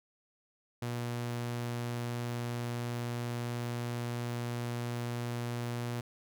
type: tone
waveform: sawtooth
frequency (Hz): 119.8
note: A#2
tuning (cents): +48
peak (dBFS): -30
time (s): 0.82-6.01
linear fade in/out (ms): 5
effects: none